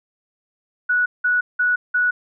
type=tone bursts; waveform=sine; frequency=1470 Hz; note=F#6; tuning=12 cents flat; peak=-15 dBFS; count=4; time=0.89-2.11 s; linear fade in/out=10 ms; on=170 ms; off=180 ms; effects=none